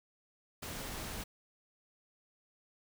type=noise; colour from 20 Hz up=pink; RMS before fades=-42 dBFS; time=0.62-1.24 s; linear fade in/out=10 ms; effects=none